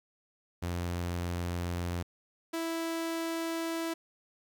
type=tone pair in turn; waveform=sawtooth; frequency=87.31 / 329.6 Hz; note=F2 / E4; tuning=0 / 0 cents; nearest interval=octave + major seventh; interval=2300 cents; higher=second; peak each=-28 dBFS; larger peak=neither; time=0.62-2.03 / 2.53-3.94 s; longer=neither; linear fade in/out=10 ms; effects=11-bit